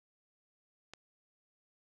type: click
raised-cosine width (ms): 0.2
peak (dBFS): -29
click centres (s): 0.936
effects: none